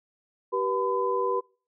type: tone cluster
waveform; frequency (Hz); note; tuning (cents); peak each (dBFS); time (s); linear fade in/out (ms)
sine; 386.1 / 485.4 / 1010; G4 / B4 / B5; -26 / -30 / +39; -28; 0.52-1.41; 20
effects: noise-tail reverb RT60 0.4 s tail -26 dB re dry